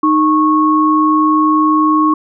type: tone pair together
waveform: sine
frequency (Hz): 308.7 / 1100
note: D#4 / C#6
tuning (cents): -14 / -14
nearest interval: octave + minor seventh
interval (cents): 2200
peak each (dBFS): -11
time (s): 0.03-2.14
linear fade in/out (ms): 5
effects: none